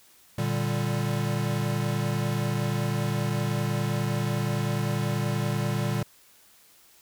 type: chord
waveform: square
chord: G minor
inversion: first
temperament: equal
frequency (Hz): 116.54 / 146.83 / 196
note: Bb2 / D3 / G3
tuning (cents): 0 / 0 / 0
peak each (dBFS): -29 / -30 / -32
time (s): 0.38-6.03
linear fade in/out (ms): 5
effects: white hiss -57 dBFS RMS until 7.01 s